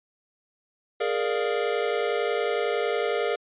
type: chord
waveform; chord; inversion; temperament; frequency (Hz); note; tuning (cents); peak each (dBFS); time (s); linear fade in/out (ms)
square; Bb dominant seventh; third; equal with one note detuned; 415.3 / 466.2 / 592.1 / 698.5; Ab4 / Bb4 / D5 / F5; 0 / 0 / +14 / 0; -29 / -28 / -32 / -33; 1-3.36; 10
effects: resampled to 8000 Hz